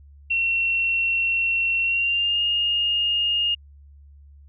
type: tone with pitch glide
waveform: sine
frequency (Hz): 2721 to 2840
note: F7 to F7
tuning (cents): -46 to +28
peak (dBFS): -19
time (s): 0.3-3.55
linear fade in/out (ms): 10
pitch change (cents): +74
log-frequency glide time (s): 1.83-2.41
effects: added 71 Hz sine -45 dBFS peak until 4.48 s